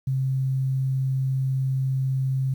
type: tone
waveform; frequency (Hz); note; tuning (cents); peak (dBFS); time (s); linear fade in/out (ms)
sine; 132.7; C3; +25; -21; 0.07-2.54; 5
effects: 9-bit